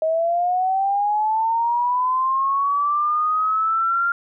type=linear sweep; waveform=sine; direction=up; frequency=630 to 1396.9 Hz; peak=-17 dBFS; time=0.02-4.12 s; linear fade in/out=2 ms; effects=none